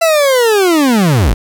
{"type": "linear sweep", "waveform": "40% pulse", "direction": "down", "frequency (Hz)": [675, 38.46], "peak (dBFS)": -7, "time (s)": [0.01, 1.34], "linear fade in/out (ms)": 10, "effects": ["8-bit"]}